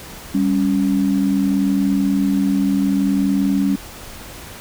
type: tone pair together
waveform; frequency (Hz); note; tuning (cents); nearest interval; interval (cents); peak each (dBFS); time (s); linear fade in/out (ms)
sine; 197 / 277.6; G3 / C#4; +9 / +3; tritone; 594; -17; 0.34-3.76; 10
effects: pink hiss -36 dBFS RMS until 4.6 s